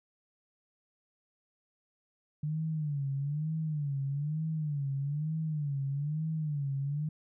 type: tone with vibrato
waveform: sine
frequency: 147.9 Hz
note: D3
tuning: 13 cents sharp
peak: -30 dBFS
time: 2.43-7.09 s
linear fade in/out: 5 ms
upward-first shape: sine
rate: 1.1 Hz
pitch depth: 130 cents each way
effects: none